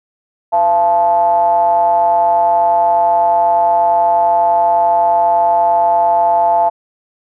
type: ring-modulated tone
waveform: triangle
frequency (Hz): 94.1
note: F#2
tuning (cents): +30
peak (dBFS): -4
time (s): 0.52-6.7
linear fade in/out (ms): 20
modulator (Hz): 777
effects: none